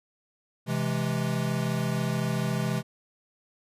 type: chord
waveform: square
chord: C augmented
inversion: none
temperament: equal with one note detuned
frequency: 130.81 / 164.81 / 209.1 Hz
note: C3 / E3 / G#3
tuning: 0 / 0 / +12 cents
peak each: -30 / -31 / -32 dBFS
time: 0.66-2.83 s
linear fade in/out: 50 ms
effects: resampled to 32000 Hz